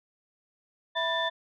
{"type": "tone cluster", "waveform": "sine", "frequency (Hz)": [658, 986, 1776, 3529], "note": ["E5", "B5", "A6", "A7"], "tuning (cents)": [-3, -3, 16, 4], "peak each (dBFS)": -31, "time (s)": [0.95, 1.3], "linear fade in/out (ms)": 20, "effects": ["tanh soft clip ceiling -16 dBFS"]}